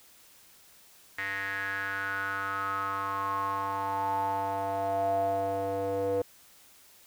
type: tone with band-pass filter sweep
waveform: square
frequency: 98 Hz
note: G2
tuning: in tune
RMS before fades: -31 dBFS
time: 1.18-6.22 s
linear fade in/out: 5 ms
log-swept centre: 1900 to 520 Hz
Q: 7.6
effects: white hiss -57 dBFS RMS until 7.06 s